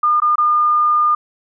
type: tone with dropouts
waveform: sine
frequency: 1212 Hz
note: D#6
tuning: 46 cents flat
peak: -11 dBFS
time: 0.03-1.15 s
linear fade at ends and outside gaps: 5 ms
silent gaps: 0.202-0.219 / 0.357-0.381 s
effects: none